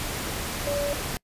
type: tone in noise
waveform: sine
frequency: 573 Hz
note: D5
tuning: 43 cents flat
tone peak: -25 dBFS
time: 0.67-0.93 s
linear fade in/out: 0 ms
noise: pink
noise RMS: -31 dBFS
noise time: 0-1.17 s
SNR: +3 dB
effects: noise-tail reverb RT60 0.1 s tail -26 dB re dry + resampled to 32000 Hz